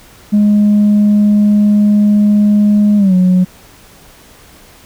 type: tone with pitch glide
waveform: sine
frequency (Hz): 207.7 to 182.91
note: G#3 to F#3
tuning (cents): 0 to -20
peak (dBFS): -4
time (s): 0.32-3.45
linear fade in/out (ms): 20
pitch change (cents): -220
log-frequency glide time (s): 2.97-3.14
effects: tanh soft clip ceiling -4 dBFS + pink hiss -41 dBFS RMS until 4.85 s